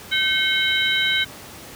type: harmonic tone with a mistuned harmonic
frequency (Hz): 770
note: G5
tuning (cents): -31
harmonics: 2 / 3 / 4 / 5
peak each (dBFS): -23 / -23 / -23 / -23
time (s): 0.11-1.25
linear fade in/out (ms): 20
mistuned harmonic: 3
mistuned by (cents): -110
effects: pink hiss -39 dBFS RMS until 1.75 s + high-pass 80 Hz 12 dB/octave